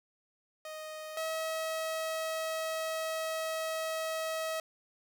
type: tone pair in turn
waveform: sawtooth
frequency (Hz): 623 / 640.9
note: D#5 / E5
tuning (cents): +2 / -49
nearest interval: unison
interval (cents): 49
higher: second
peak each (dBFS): -37 / -29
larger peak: second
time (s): 0.65-1.17 / 1.17-4.6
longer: second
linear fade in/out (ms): 2
effects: none